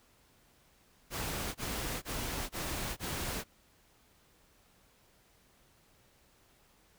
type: noise bursts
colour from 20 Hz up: pink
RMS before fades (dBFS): -37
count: 5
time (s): 1.1-3.442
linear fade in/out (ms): 50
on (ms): 450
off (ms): 23
effects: pink hiss -66 dBFS RMS until 6.98 s